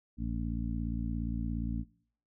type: harmonic tone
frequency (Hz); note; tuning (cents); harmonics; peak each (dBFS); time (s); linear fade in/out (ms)
57.2; A#1; -32; 1 / 2 / 3 / 4 / 5; -35 / -39 / -41 / -37 / -42; 0.17-1.85; 50
effects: noise-tail reverb RT60 0.6 s tail -23 dB re dry